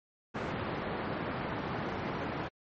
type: band-pass noise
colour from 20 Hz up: pink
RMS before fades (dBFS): -36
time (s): 0.34-2.49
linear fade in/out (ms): 20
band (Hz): 120 to 1700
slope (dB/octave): 12
effects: MP3 32 kbps